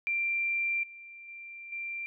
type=tone with level steps; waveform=sine; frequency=2365 Hz; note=D7; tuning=12 cents sharp; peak=-27 / -45 / -42 / -34 dBFS; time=0.07-2.06 s; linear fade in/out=0 ms; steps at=0.83 / 1.28 / 1.72 s; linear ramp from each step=5 ms; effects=none